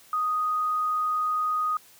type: tone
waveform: sine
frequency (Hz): 1244.5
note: D#6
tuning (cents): 0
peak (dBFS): -23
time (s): 0.13-1.77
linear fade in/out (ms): 2
effects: white hiss -54 dBFS RMS until 1.99 s + high-pass 60 Hz 12 dB/octave